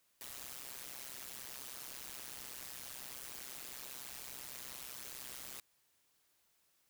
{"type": "noise with amplitude modulation", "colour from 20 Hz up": "white", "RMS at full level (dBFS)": -44, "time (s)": [0.21, 5.6], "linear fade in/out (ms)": 0, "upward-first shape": "sine", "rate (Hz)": 130, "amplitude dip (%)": 100, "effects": ["white hiss -75 dBFS RMS until 6.89 s"]}